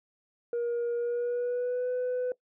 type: tone with pitch glide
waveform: sine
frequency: 474.4 to 500 Hz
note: A#4 to B4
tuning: +30 to +21 cents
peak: -25 dBFS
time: 0.53-2.32 s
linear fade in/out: 2 ms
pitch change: +91 cents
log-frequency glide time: 0.96-1.9 s
effects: noise-tail reverb RT60 0.1 s tail -20 dB re dry + tanh soft clip ceiling -26 dBFS